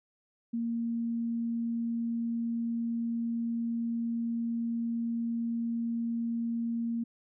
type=tone; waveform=sine; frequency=232.2 Hz; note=A#3; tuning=7 cents flat; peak=-29 dBFS; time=0.53-7.04 s; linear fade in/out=10 ms; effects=none